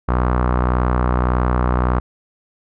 sawtooth tone with low-pass filter, 61.74 Hz, B1, in tune, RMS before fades -17 dBFS, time 0.08-2 s, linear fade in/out 10 ms, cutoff 1200 Hz, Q 2.9, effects none

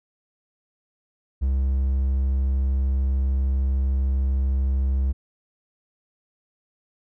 triangle tone, 66.6 Hz, C2, 31 cents sharp, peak -17 dBFS, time 1.41-5.13 s, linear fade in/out 20 ms, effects none

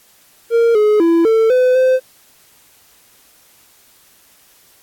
triangle tone with pitch steps, 464.2 / 422.8 / 334.3 / 446.7 / 506 / 516 Hz, A#4 / G#4 / E4 / A4 / B4 / C5, -7 / +31 / +24 / +26 / +42 / -24 cents, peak -7 dBFS, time 0.5-2 s, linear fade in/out 50 ms, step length 250 ms, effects white hiss -50 dBFS RMS until 4.82 s + AAC 64 kbps

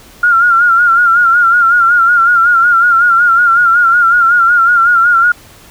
sine tone with vibrato, 1396.9 Hz, F6, in tune, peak -5 dBFS, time 0.23-5.32 s, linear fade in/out 5 ms, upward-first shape sine, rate 5.4 Hz, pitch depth 67 cents each way, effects pink hiss -39 dBFS RMS until 5.7 s

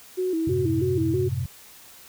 sine tone with vibrato, 345.8 Hz, F4, 17 cents flat, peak -22 dBFS, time 0.17-1.29 s, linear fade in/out 20 ms, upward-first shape square, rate 3.1 Hz, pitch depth 110 cents each way
sine chord, F# diminished, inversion none, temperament equal with one note detuned, 92.5 / 108.74 / 130.81 Hz, F#2 / A2 / C3, 0 / -20 / 0 cents, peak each -29 / -30 / -27 dBFS, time 0.47-1.46 s, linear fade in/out 5 ms
effects white hiss -48 dBFS RMS until 2.08 s

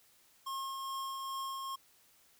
square tone with tremolo, 1076 Hz, C6, 48 cents sharp, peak -37 dBFS, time 0.46-1.76 s, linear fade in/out 10 ms, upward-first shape triangle, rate 2.4 Hz, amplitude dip 30%, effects white hiss -66 dBFS RMS until 2.39 s

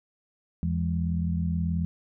sine tone cluster, 83.2 / 169.6 / 208.3 Hz, E2 / E3 / G#3, +17 / +50 / +5 cents, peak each -28 / -27 / -34 dBFS, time 0.63-1.85 s, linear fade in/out 0 ms, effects none

